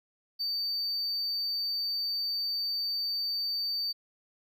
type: tone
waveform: triangle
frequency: 4596 Hz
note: D8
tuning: 38 cents flat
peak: -28 dBFS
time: 0.39-3.93 s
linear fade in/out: 20 ms
effects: none